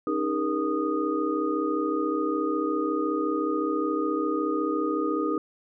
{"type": "tone cluster", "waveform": "sine", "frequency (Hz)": [275.7, 309.8, 405.9, 471.2, 1237], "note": ["C#4", "D#4", "G#4", "A#4", "D#6"], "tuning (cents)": [-9, -7, -40, 19, -10], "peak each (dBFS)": [-34, -27, -31, -31, -31], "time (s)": [0.07, 5.38], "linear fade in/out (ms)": 2, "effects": []}